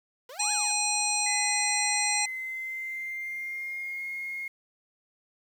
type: exponential two-way sweep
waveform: sawtooth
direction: up then down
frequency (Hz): 466 to 1757 to 727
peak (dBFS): -38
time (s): 0.29-0.72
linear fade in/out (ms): 5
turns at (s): 0.52
type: harmonic tone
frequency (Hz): 830.6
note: G#5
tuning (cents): 0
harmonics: 1 / 3 / 5 / 7 / 9 / 10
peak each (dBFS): -32 / -32 / -32 / -32 / -32 / -32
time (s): 0.39-2.26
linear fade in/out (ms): 10
type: tone with pitch glide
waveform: sine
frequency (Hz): 2033 to 2146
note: B6 to C7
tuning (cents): +50 to +43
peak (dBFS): -32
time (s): 1.26-4.48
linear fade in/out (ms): 5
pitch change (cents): +93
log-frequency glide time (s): 1.93-4.03
effects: 9-bit